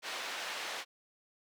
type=band-pass noise; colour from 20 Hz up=white; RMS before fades=-40 dBFS; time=0.02-0.85 s; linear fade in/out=50 ms; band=520 to 3400 Hz; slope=12 dB/octave; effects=none